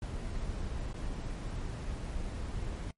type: noise with dropouts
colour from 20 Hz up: brown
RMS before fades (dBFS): -37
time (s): 0.02-2.91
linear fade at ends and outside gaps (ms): 2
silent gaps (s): 0.93-0.941
effects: noise-tail reverb RT60 0.1 s tail -21 dB re dry + MP3 48 kbps